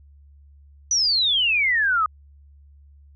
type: exponential sweep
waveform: sine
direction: down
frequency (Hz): 6020 to 1225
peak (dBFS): -17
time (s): 0.91-2.06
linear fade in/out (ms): 2
effects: added 71 Hz sine -47 dBFS peak until 3.15 s